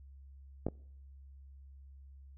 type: clicks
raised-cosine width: 2 ms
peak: -19 / -25 dBFS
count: 2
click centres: 0.666 / 0.685 s
effects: noise-tail reverb RT60 0.7 s tail -25 dB re dry + added 68 Hz sine -51 dBFS peak until 2.37 s